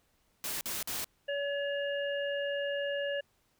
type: noise bursts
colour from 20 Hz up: white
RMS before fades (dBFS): -36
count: 3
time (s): 0.44-1.044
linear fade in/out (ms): 0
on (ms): 170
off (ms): 47
type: harmonic tone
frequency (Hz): 567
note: C#5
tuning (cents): +39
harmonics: 1 / 3 / 5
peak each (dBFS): -32 / -38 / -41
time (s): 1.28-3.21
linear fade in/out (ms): 10
effects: pink hiss -72 dBFS RMS until 3.59 s